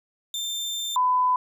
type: tone pair in turn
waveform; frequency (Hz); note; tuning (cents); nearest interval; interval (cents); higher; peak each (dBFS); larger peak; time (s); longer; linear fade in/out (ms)
30% pulse / sine; 3583 / 1003; A7 / B5; +31 / +26; octave + minor seventh; 2205; first; -25 / -18; second; 0.34-0.96 / 0.96-1.36; first; 2
effects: none